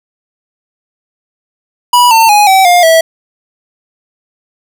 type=tone with pitch steps; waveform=square; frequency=977 / 901.1 / 831.1 / 766.5 / 707 / 652.1 Hz; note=B5 / A5 / G#5 / G5 / F5 / E5; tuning=-19 / +41 / +1 / -39 / +21 / -19 cents; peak=-4 dBFS; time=1.93-3.01 s; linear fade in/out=5 ms; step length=180 ms; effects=none